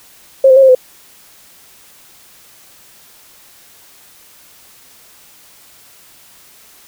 sine tone with pitch steps, 535 / 519 / 542 / 528 / 509 Hz, C5 / C5 / C#5 / C5 / C5, +38 / -14 / -39 / +16 / -48 cents, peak -3 dBFS, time 0.44-0.75 s, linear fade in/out 5 ms, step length 62 ms, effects white hiss -44 dBFS RMS until 6.87 s

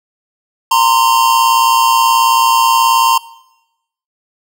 square tone pair together, 922.4 / 1041 Hz, A#5 / C6, -19 / -9 cents, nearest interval major second, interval 210 cents, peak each -12 dBFS, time 0.71-3.18 s, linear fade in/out 5 ms, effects noise-tail reverb RT60 0.9 s tail -20 dB re dry

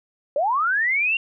sine linear sweep, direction up, 535 to 2794 Hz, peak -18 dBFS, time 0.36-1.17 s, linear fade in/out 2 ms, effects none

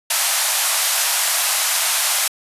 white band-pass noise, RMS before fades -19 dBFS, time 0.1-2.28 s, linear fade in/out 5 ms, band 610 to 13000 Hz, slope 48 dB/octave, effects resampled to 32000 Hz

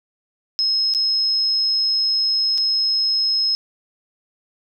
sine tone with dropouts, 5160 Hz, E8, 38 cents flat, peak -16 dBFS, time 0.59-3.55 s, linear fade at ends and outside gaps 0 ms, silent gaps 0.938-0.948 / 2.577-2.581 s, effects none

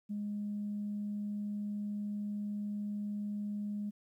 sine tone, 206.7 Hz, G#3, 8 cents flat, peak -34 dBFS, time 0.09-3.91 s, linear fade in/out 20 ms, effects tanh soft clip ceiling -30 dBFS + 12-bit

